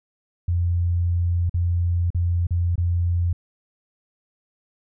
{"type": "tone with dropouts", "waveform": "sine", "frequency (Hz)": 86.9, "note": "F2", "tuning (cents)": -8, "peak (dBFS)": -18, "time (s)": [0.48, 3.33], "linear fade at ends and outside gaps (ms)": 5, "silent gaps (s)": [[1.496, 1.541], [2.104, 2.146], [2.469, 2.507], [2.757, 2.779]], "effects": []}